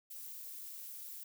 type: noise with amplitude modulation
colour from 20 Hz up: violet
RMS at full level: -45 dBFS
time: 0.1-1.24 s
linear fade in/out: 10 ms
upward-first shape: sine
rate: 248 Hz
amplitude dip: 50%
effects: none